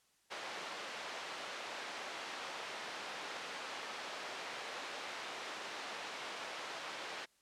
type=band-pass noise; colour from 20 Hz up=pink; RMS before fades=-45 dBFS; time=0.3-7.26 s; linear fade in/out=20 ms; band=580 to 4300 Hz; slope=12 dB/octave; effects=white hiss -73 dBFS RMS until 7.41 s + low-pass 10000 Hz 12 dB/octave